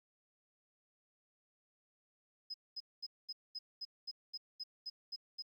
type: tone bursts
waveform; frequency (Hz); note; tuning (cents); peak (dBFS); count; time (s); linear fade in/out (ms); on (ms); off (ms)
sine; 5060; D#8; +28; -40; 12; 2.5-5.424; 10; 42; 220
effects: 12-bit